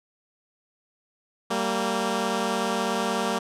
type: tone pair together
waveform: 10% pulse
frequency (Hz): 193.7 / 230.3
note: G3 / A#3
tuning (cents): -20 / -21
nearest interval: minor third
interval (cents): 299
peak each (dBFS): -19 / -18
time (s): 1.5-3.39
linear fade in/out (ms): 10
effects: low-pass 10000 Hz 12 dB/octave